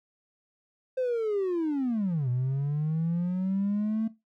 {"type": "linear two-way sweep", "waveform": "triangle", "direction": "down then up", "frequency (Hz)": [523.3, 121.4, 224.8], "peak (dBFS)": -22, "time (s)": [0.97, 4.08], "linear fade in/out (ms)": 10, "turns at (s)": 2.29, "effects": ["noise-tail reverb RT60 0.2 s tail -18 dB re dry", "tanh soft clip ceiling -21 dBFS"]}